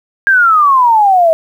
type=exponential sweep; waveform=sine; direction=down; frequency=1627 to 634 Hz; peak=-5 dBFS; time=0.27-1.33 s; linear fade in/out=0 ms; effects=7-bit